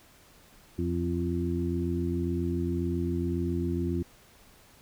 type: harmonic tone with a mistuned harmonic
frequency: 87.31 Hz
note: F2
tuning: in tune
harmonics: 1 / 2 / 3 / 4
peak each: -31 / -33 / -33 / -32 dBFS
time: 0.78-4.03 s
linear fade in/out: 10 ms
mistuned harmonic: 4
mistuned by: -27 cents
effects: pink hiss -57 dBFS RMS until 4.81 s